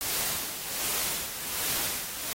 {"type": "noise with tremolo", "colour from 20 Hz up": "white", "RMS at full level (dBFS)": -29, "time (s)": [0.01, 2.33], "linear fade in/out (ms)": 0, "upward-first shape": "sine", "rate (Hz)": 1.3, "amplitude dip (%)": 60, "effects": ["AAC 48 kbps"]}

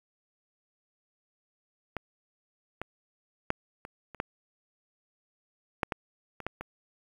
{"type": "clicks", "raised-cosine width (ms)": 0.5, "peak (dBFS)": [-18, -19, -11, -26, -30, -14, -11, -15, -25, -17, -22], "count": 11, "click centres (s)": [1.967, 2.816, 3.504, 3.851, 4.147, 4.201, 5.832, 5.922, 6.403, 6.466, 6.61], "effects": ["8-bit"]}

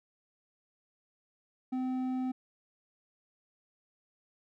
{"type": "tone with hard clipping", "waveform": "sine", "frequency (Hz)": 256.8, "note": "C4", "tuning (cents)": -32, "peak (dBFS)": -32, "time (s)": [1.72, 2.32], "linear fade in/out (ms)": 10, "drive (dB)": 6, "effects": []}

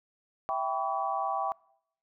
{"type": "chord", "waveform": "sine", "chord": "C# half-diminished seventh", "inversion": "first", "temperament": "equal with one note detuned", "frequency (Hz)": [659.3, 784, 987.8, 1136.6], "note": ["E5", "G5", "B5", "C#6"], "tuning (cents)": [0, 0, 0, 43], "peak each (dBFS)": [-35, -31, -37, -33], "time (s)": [0.49, 1.52], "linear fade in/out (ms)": 0, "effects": ["noise-tail reverb RT60 0.7 s tail -24 dB re dry"]}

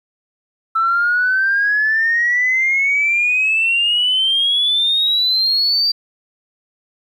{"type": "exponential sweep", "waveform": "sine", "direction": "up", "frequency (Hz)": [1318.5, 4699], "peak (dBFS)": -12, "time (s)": [0.75, 5.92], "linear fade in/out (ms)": 10, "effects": ["tanh soft clip ceiling -8 dBFS", "9-bit"]}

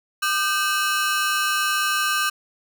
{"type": "ring-modulated tone", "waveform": "sawtooth", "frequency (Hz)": 1379, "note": "F6", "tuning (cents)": -22, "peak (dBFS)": -13, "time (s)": [0.22, 2.3], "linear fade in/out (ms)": 10, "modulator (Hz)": 170, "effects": []}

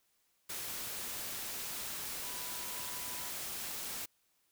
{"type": "tone in noise", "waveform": "sine", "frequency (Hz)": 987.8, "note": "B5", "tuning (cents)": 0, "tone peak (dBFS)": -52, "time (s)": [2.22, 3.3], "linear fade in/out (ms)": 10, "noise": "white", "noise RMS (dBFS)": -41, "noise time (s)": [0.49, 4.06], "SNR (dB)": -14, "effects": ["white hiss -75 dBFS RMS until 4.51 s"]}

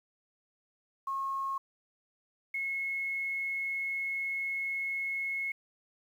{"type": "tone pair in turn", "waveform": "sine", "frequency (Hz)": [1085, 2178], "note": ["C#6", "C#7"], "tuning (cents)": [-37, -31], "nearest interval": "octave", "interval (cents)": 1206, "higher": "second", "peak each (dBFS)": [-31, -31], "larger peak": "neither", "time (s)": [[1.07, 1.58], [2.54, 5.52]], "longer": "second", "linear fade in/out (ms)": 5, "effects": ["10-bit"]}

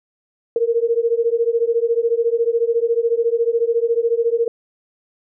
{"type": "beating tone pair", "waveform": "sine", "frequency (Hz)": [458.3, 472.3], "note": ["A#4", "A#4"], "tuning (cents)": [-29, 23], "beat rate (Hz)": 14, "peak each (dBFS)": -18, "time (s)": [0.56, 4.48], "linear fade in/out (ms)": 2, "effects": []}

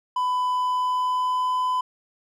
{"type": "tone with pitch glide", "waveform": "triangle", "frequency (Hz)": [1000, 1008.1], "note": ["B5", "B5"], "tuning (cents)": [21, 35], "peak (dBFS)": -19, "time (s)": [0.16, 1.81], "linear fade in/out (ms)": 5, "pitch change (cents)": 14, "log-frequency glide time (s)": [0.49, 1.54], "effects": []}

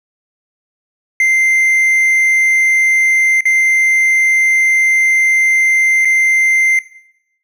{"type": "tone with dropouts", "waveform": "triangle", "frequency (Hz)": 2086, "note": "C7", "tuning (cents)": -6, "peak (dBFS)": -7, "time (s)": [1.2, 6.79], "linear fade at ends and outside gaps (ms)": 2, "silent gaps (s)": [[3.408, 3.454], [6.049, 6.053]], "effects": ["noise-tail reverb RT60 0.8 s tail -17 dB re dry"]}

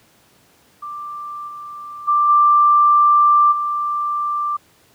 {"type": "tone with level steps", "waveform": "sine", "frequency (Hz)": 1180, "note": "D6", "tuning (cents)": 8, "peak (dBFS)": [-27, -30, -12, -9, -18], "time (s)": [0.82, 4.57], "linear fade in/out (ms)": 10, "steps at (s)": [1.47, 2.07, 2.28, 3.51], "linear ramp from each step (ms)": 20, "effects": ["pink hiss -54 dBFS RMS until 4.94 s", "high-pass 100 Hz 12 dB/octave"]}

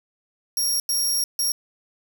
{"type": "tone bursts at uneven times", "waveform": "20% pulse", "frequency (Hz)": 5590, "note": "F8", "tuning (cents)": 1, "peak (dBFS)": -15, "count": 3, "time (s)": [[0.57, 0.8], [0.89, 1.24], [1.39, 1.52]], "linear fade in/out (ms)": 2, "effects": ["7-bit"]}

